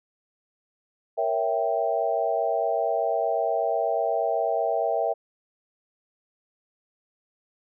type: chord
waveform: sine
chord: A# diminished seventh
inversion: none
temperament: equal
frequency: 466.2 / 554.4 / 659.3 / 784 Hz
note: A#4 / C#5 / E5 / G5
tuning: 0 / 0 / 0 / 0 cents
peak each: -29 / -30 / -25 / -28 dBFS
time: 1.17-5.14 s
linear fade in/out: 20 ms
effects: none